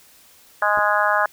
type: harmonic tone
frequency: 207.7 Hz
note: G#3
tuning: in tune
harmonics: 3 / 4 / 5 / 6 / 7 / 8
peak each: -23 / -23 / -23 / -23 / -23 / -23 dBFS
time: 0.62-1.26 s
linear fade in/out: 2 ms
type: clicks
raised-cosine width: 1 ms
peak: -19 dBFS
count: 2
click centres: 0.775 / 0.788 s
effects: white hiss -51 dBFS RMS until 1.32 s